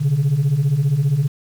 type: beating tone pair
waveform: sine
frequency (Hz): 130 / 145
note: C3 / D3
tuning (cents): -11 / -22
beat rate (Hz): 15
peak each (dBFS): -18 / -14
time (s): 0-1.28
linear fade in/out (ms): 20
effects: tanh soft clip ceiling -11 dBFS + 7-bit